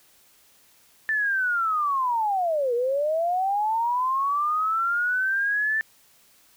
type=linear two-way sweep; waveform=sine; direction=down then up; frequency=1776 to 466.2 to 1776 Hz; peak=-21 dBFS; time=1.09-5.81 s; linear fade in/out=0 ms; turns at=2.74 s; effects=white hiss -58 dBFS RMS until 6.56 s